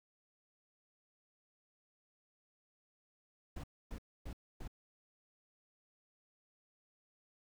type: noise bursts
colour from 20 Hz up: brown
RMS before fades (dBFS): -44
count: 4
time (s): 3.56-4.678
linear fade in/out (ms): 5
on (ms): 77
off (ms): 270
effects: none